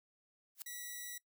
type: noise with exponential growth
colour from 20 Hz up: blue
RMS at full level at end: -40 dBFS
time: 0.55-0.62 s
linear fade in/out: 1 ms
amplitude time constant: 15 ms
type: tone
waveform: 5% pulse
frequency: 1947 Hz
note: B6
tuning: 25 cents flat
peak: -33 dBFS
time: 0.66-1.18 s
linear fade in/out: 5 ms
effects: noise-tail reverb RT60 0.1 s tail -20 dB re dry